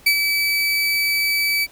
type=tone with ADSR envelope; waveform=30% pulse; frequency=2299 Hz; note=D7; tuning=37 cents flat; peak=-9 dBFS; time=0.06-1.67 s; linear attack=8 ms; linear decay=76 ms; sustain=-6 dB; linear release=38 ms; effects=pink hiss -49 dBFS RMS until 1.71 s